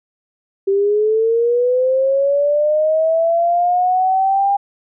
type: linear sweep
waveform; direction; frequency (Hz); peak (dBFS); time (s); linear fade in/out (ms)
sine; up; 388.2 to 805; -12; 0.67-4.57; 10
effects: none